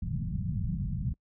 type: low-pass noise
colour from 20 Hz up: white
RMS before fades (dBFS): -32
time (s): 0.02-1.14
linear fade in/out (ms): 5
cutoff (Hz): 190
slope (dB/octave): 48
effects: noise-tail reverb RT60 0.1 s tail -26 dB re dry